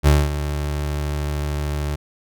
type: tone with ADSR envelope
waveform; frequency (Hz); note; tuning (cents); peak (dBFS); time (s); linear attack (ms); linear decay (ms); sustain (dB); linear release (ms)
30% pulse; 73.42; D2; 0; -7; 0.03-1.96; 39; 220; -12; 12
effects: none